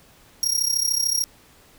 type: tone with amplitude modulation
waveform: sawtooth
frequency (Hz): 5610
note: F8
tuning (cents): +7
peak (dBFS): -14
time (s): 0.43-1.24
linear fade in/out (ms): 0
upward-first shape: sine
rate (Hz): 33.5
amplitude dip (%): 80
effects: pink hiss -53 dBFS RMS until 1.78 s